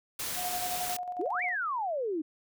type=noise; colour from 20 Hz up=white; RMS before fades=-35 dBFS; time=0.19-0.97 s; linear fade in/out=5 ms
type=tone with tremolo; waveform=sine; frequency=721 Hz; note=F#5; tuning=45 cents flat; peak=-32 dBFS; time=0.35-1.56 s; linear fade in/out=50 ms; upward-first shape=square; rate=11 Hz; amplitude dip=45%
type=exponential two-way sweep; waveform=sine; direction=up then down; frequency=295.8 to 2370 to 295.8 Hz; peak=-29 dBFS; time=1.19-2.22 s; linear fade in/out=10 ms; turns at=1.43 s
effects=none